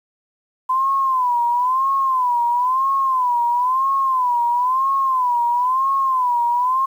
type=tone with vibrato; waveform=sine; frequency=1017 Hz; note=C6; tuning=50 cents flat; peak=-15 dBFS; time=0.69-6.86 s; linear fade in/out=10 ms; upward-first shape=sine; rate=1 Hz; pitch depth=120 cents each way; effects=8-bit